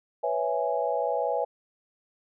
sine chord, C# minor seventh, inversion third, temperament equal, 493.9 / 554.4 / 659.3 / 830.6 Hz, B4 / C#5 / E5 / G#5, 0 / 0 / 0 / 0 cents, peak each -30 dBFS, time 0.23-1.45 s, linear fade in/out 10 ms, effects none

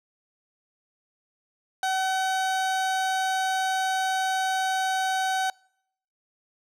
30% pulse tone, 758 Hz, F#5, 42 cents sharp, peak -21 dBFS, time 1.83-5.5 s, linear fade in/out 2 ms, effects noise-tail reverb RT60 0.7 s tail -26 dB re dry + low-pass 10000 Hz 12 dB/octave

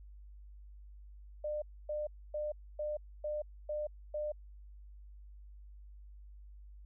sine tone bursts, 600 Hz, D5, 37 cents sharp, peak -34 dBFS, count 7, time 1.44-4.32 s, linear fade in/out 5 ms, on 180 ms, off 270 ms, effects added 50 Hz sine -50 dBFS peak until 6.85 s

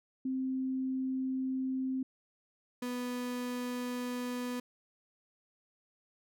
sine / 35% pulse tone pair in turn, 261.6 / 246.9 Hz, C4 / B3, 0 / 0 cents, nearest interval minor second, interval 100 cents, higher first, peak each -31 / -33 dBFS, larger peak first, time 0.25-2.03 / 2.82-4.6 s, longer neither, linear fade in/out 5 ms, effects none

